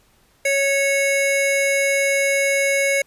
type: tone pair together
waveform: square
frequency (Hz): 554.4 / 2201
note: C#5 / C#7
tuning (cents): 0 / -13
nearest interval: 2 octaves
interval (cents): 2387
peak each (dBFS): -20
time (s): 0.45-3.02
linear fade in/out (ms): 5
effects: pink hiss -58 dBFS RMS until 3.06 s + resampled to 32000 Hz